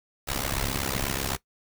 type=noise with amplitude modulation; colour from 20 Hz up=pink; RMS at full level=-25 dBFS; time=0.27-1.37 s; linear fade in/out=20 ms; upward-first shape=sine; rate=67.9 Hz; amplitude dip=95%; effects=noise-tail reverb RT60 0.1 s tail -18 dB re dry